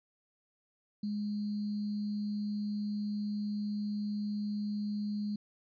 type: tone with sample-and-hold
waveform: sine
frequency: 207.7 Hz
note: G#3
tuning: in tune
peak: -32 dBFS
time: 1.03-5.36 s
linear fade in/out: 5 ms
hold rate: 4410 Hz
effects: resampled to 11025 Hz